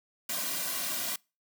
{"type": "noise with comb filter", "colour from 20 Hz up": "white", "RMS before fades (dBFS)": -33, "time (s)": [0.29, 1.16], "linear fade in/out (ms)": 5, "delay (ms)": 2.3, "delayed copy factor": -0.8, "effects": ["noise-tail reverb RT60 0.3 s tail -26 dB re dry", "high-pass 200 Hz 12 dB/octave"]}